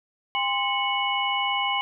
sine tone cluster, 804 / 1040 / 2204 / 2947 Hz, G5 / C6 / C#7 / F#7, +44 / -11 / -11 / -8 cents, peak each -28 dBFS, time 0.35-1.81 s, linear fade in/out 0 ms, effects none

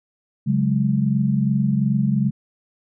sine chord, C# suspended fourth, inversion none, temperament equal, 138.59 / 185 / 207.7 Hz, C#3 / F#3 / G#3, 0 / 0 / 0 cents, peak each -20 / -23 / -20 dBFS, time 0.46-2.31 s, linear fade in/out 20 ms, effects none

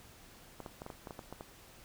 clicks, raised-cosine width 1 ms, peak -29 dBFS, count 10, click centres 0.603 / 0.662 / 0.819 / 0.864 / 0.902 / 1.072 / 1.108 / 1.192 / 1.326 / 1.409 s, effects pink hiss -57 dBFS RMS until 1.84 s

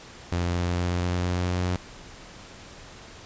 sawtooth tone with pitch steps, 87.31 / 87.87 / 88.43 / 88.99 / 89.56 / 90.13 Hz, F2 / F2 / F2 / F2 / F2 / F#2, 0 / +11 / +22 / +33 / +44 / -45 cents, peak -20 dBFS, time 0.32-1.76 s, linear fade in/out 0 ms, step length 240 ms, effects pink hiss -45 dBFS RMS until 3.25 s + resampled to 16000 Hz

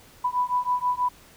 sine beating tone pair, 987.8 / 994 Hz, B5 / B5, 0 / +11 cents, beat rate 6.2 Hz, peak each -25 dBFS, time 0.24-1.09 s, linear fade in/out 10 ms, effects pink hiss -52 dBFS RMS until 1.36 s

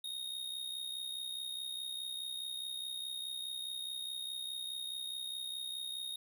square tone with amplitude modulation, 3723 Hz, A#7, 3 cents flat, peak -37 dBFS, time 0.04-6.16 s, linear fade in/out 5 ms, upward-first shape sine, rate 64.8 Hz, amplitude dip 60%, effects none

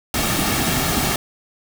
pink noise with comb filter, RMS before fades -20 dBFS, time 0.14-1.16 s, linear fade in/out 2 ms, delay 2 ms, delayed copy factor -0.5, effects none

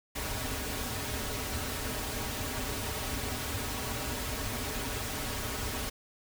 pink noise with comb filter, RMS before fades -35 dBFS, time 0.15-5.9 s, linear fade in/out 10 ms, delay 5.8 ms, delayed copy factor -0.7, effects none

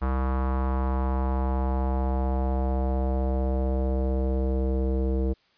square tone with low-pass filter sweep, 65.41 Hz, C2, in tune, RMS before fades -25 dBFS, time 0.01-5.34 s, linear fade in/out 20 ms, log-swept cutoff 1200 to 440 Hz, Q 2.6, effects white hiss -64 dBFS RMS until 5.57 s + resampled to 11025 Hz

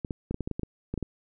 clicks, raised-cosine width 3 ms, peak -18 dBFS, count 12, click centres 0.048 / 0.108 / 0.31 / 0.344 / 0.407 / 0.475 / 0.513 / 0.595 / 0.633 / 0.94 / 0.977 / 1.027 s, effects none

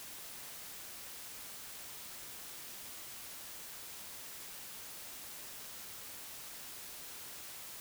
silence, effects white hiss -48 dBFS RMS until 7.8 s

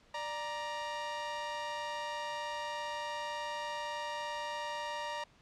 sawtooth tone pair together, 590.9 / 938 Hz, D5 / A#5, +10 / +11 cents, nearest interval minor sixth, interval 801 cents, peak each -38 / -34 dBFS, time 0.14-5.24 s, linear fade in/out 5 ms, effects pink hiss -64 dBFS RMS until 5.41 s + low-pass 5000 Hz 12 dB/octave

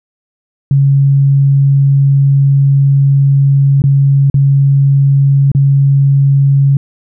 sine tone with dropouts, 138.59 Hz, C#3, in tune, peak -5 dBFS, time 0.71-6.77 s, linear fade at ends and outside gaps 2 ms, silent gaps 3.82-3.839 / 4.3-4.342 / 5.517-5.549 s, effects none

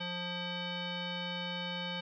sine tone with frequency modulation, 1591 Hz, G6, 25 cents sharp, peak -35 dBFS, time 0-2.01 s, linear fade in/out 10 ms, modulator 707 Hz, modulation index 3.1, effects none

